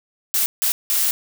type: noise bursts at uneven times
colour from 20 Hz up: blue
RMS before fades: -19 dBFS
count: 3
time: 0.34-0.46 / 0.62-0.72 / 0.9-1.11 s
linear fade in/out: 0 ms
effects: none